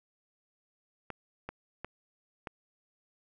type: clicks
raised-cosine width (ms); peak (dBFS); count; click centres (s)
0.5; -23; 4; 1.103 / 1.49 / 1.846 / 2.472
effects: none